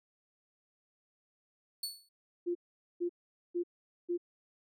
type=tone with exponential decay; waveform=sawtooth; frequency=4435 Hz; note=C#8; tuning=in tune; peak=-30 dBFS; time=1.83-2.09 s; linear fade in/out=5 ms; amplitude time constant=56 ms
type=tone bursts; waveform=sine; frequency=349.2 Hz; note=F4; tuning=in tune; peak=-30 dBFS; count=4; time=2.46-4.178 s; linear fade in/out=20 ms; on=92 ms; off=450 ms
effects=none